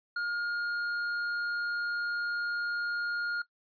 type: tone with hard clipping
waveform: triangle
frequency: 1420 Hz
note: F6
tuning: 28 cents sharp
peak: -31 dBFS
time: 0.16-3.42 s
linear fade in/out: 5 ms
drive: 9 dB
effects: noise-tail reverb RT60 0.1 s tail -19 dB re dry + resampled to 11025 Hz